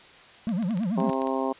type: tone with vibrato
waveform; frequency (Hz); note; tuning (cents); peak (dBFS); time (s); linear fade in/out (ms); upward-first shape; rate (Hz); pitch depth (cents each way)
triangle; 201.2; G3; +45; -22; 0.47-1.1; 0; sine; 9.1; 280
type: clicks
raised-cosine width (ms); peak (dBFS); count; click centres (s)
0.2; -24; 10; 0.492 / 0.626 / 0.708 / 0.774 / 0.834 / 1.002 / 1.094 / 1.132 / 1.219 / 1.272
type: harmonic tone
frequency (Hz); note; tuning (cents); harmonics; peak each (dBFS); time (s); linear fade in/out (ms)
132.9; C3; +27; 2 / 3 / 4 / 5 / 6 / 7 / 8; -29 / -31 / -32 / -33 / -34 / -34 / -35; 0.97-1.53; 10
effects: white hiss -50 dBFS RMS until 1.59 s + resampled to 8000 Hz